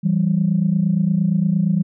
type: tone pair together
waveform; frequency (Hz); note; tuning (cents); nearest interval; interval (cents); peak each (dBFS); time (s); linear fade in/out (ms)
sine; 165.75 / 194.4; E3 / G3; +10 / -14; minor third; 276; -17; 0.03-1.83; 20
effects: tanh soft clip ceiling -7 dBFS